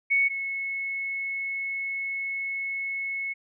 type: tone pair in turn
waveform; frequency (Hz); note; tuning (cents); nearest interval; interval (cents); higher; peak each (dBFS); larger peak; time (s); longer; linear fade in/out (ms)
sine; 2217 / 2193; C#7 / C#7; 0 / -19; unison; 19; first; -19 / -28; first; 0.1-0.29 / 0.29-3.34; second; 20
effects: none